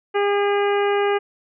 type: harmonic tone with a mistuned harmonic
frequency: 405.4 Hz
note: G#4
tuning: 42 cents flat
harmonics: 1 / 2 / 3 / 4 / 5 / 6 / 7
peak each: -18 / -24 / -28 / -30 / -32 / -34 / -35 dBFS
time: 0.14-1.19 s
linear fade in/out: 20 ms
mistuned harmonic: 7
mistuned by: +25 cents
effects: none